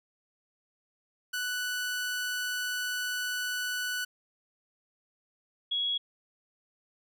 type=tone pair in turn; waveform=sawtooth / sine; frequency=1485 / 3334 Hz; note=F#6 / G#7; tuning=+6 / +6 cents; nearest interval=octave + major second; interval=1400 cents; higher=second; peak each=-27 / -27 dBFS; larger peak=neither; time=1.33-4.05 / 5.71-5.98 s; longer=first; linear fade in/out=10 ms; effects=none